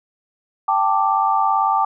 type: chord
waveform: sine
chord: G suspended second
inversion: none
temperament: just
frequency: 784 / 882 / 1176 Hz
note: G5 / A5 / D6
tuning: 0 / +4 / +2 cents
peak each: -19 dBFS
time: 0.68-1.85 s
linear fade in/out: 5 ms
effects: none